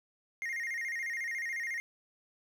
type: tone with vibrato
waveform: triangle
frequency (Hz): 1988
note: B6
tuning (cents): +11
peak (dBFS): -32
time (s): 0.42-1.8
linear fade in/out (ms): 0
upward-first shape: square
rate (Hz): 14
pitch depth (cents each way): 110
effects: 11-bit